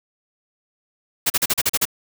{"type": "noise bursts", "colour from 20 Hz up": "white", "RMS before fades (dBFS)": -18, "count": 8, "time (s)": [1.26, 1.854], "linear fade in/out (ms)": 10, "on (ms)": 41, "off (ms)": 38, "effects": []}